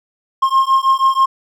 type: beating tone pair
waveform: triangle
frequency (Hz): 1065 / 1071.2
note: C6 / C6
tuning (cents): +30 / +40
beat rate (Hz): 6.2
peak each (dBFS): -12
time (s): 0.42-1.26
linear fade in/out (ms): 10
effects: none